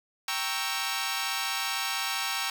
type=chord; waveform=10% pulse; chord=G diminished seventh; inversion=none; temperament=equal; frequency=784 / 932.3 / 1108.7 / 1318.5 Hz; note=G5 / Bb5 / Db6 / Fb6; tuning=0 / 0 / 0 / 0 cents; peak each=-26 dBFS; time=0.28-2.5 s; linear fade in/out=2 ms; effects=none